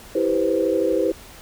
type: chord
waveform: sine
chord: C major seventh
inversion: first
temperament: just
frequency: 327 / 392.4 / 490.5 / 523.3 Hz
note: E4 / G4 / B4 / C5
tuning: -14 / +2 / -12 / 0 cents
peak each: -23 dBFS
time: 0.15-1.12 s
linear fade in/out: 5 ms
effects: pink hiss -43 dBFS RMS until 1.41 s